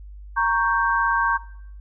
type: chord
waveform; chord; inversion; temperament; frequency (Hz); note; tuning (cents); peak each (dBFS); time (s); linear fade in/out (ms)
sine; G diminished; first; equal; 932.3 / 1108.7 / 1568; Bb5 / Db6 / G6; 0 / 0 / 0; -22; 0.36-1.38; 20
effects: noise-tail reverb RT60 0.7 s tail -19 dB re dry + added 50 Hz sine -37 dBFS peak until 1.8 s